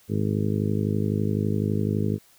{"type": "harmonic tone", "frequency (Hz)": 51.91, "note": "G#1", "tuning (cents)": 0, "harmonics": [2, 3, 4, 5, 6, 7, 8, 9], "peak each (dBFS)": [-26, -29, -27, -33, -33, -36, -32, -38], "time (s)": [0.08, 2.19], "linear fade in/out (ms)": 50, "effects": ["white hiss -57 dBFS RMS until 2.38 s"]}